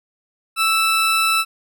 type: tone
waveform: 20% pulse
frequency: 1318.5 Hz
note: E6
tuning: in tune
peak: -10 dBFS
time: 0.56-1.45 s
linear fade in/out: 50 ms
effects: none